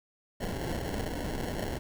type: noise with sample-and-hold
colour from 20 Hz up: pink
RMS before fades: -34 dBFS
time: 0.4-1.79 s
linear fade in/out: 10 ms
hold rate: 1225 Hz
effects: none